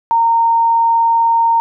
sine tone, 921 Hz, A#5, 21 cents flat, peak -9 dBFS, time 0.11-1.6 s, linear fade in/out 0 ms, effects none

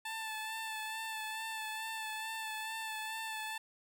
15% pulse tone with vibrato, 880 Hz, A5, in tune, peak -32 dBFS, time 0.05-3.58 s, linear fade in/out 5 ms, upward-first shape sine, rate 2.3 Hz, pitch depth 23 cents each way, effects none

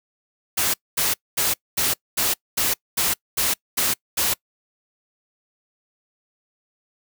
white noise bursts, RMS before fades -21 dBFS, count 10, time 0.57-4.34 s, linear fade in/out 10 ms, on 170 ms, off 230 ms, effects noise-tail reverb RT60 0.1 s tail -25 dB re dry

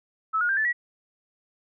sine tone with pitch steps, 1302 / 1436.3 / 1584.5 / 1748 / 1928.4 Hz, E6 / F6 / G6 / A6 / B6, -22 / +48 / +18 / -12 / -42 cents, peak -21 dBFS, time 0.33-0.73 s, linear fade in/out 20 ms, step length 80 ms, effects none

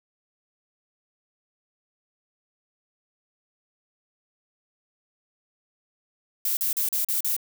violet noise bursts, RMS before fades -25 dBFS, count 6, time 6.45-7.365 s, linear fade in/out 2 ms, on 120 ms, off 39 ms, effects none

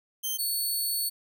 5% pulse tone pair in turn, 3136 / 4435 Hz, G7 / C#8, 0 / 0 cents, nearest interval tritone, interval 600 cents, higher second, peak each -20 dBFS, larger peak neither, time 0.23-0.38 / 0.38-1.1 s, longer second, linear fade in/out 20 ms, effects none

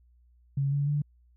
sine tone with pitch steps, 138.59 / 142.4 / 146.32 Hz, C#3 / C#3 / D3, 0 / +47 / -6 cents, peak -24 dBFS, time 0.57-1.02 s, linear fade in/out 5 ms, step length 150 ms, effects added 60 Hz sine -58 dBFS peak until 1.36 s

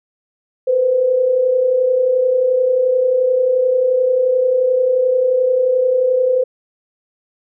sine tone pair together, 480 / 511.4 Hz, B4 / C5, -49 / -40 cents, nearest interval minor second, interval 109 cents, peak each -21 / -12 dBFS, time 0.67-6.44 s, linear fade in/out 10 ms, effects none

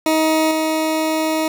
20% pulse tone with level steps, 315.8 Hz, D#4, 26 cents sharp, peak -9 / -12 dBFS, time 0.06-1.48 s, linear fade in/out 2 ms, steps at 0.51 s, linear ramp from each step 2 ms, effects none

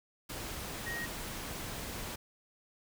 sine tone in noise, 1879 Hz, A#6, 13 cents sharp, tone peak -37 dBFS, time 0.86-1.06 s, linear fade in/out 10 ms, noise pink, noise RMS -41 dBFS, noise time 0.29-2.16 s, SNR +1 dB, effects none

